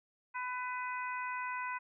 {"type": "harmonic tone", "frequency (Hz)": 500, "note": "B4", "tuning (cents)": 21, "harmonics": [2, 3, 4, 5], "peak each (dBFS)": [-38, -42, -44, -45], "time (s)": [0.34, 1.79], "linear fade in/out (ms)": 20, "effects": []}